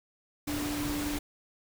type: tone in noise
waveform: sine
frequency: 293.7 Hz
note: D4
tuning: in tune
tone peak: -32 dBFS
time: 0.47-1.19 s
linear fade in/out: 10 ms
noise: pink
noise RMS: -36 dBFS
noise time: 0.47-1.19 s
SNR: +1 dB
effects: none